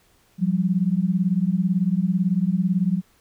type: beating tone pair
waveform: sine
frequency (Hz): 174.61 / 192.61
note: F3 / G3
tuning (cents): 0 / -30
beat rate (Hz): 18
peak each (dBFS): -21 / -21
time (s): 0.38-3.02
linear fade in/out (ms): 50
effects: pink hiss -60 dBFS RMS until 3.2 s